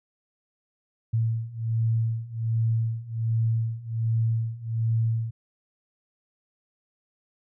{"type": "beating tone pair", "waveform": "sine", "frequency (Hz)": [112.7, 114], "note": ["A2", "A#2"], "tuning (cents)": [42, -38], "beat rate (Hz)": 1.3, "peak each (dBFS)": [-27, -25], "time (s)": [1.13, 5.31], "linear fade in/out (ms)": 10, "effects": []}